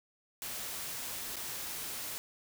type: noise with dropouts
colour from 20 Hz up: white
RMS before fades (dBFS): -40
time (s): 0.42-2.18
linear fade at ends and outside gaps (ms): 0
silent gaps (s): 1.358-1.366
effects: none